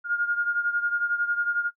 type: beating tone pair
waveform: sine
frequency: 1417 / 1428 Hz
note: F6 / F6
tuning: +25 / +38 cents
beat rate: 11 Hz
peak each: -24 / -28 dBFS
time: 0.04-1.71 s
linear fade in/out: 50 ms
effects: noise-tail reverb RT60 0.1 s tail -22 dB re dry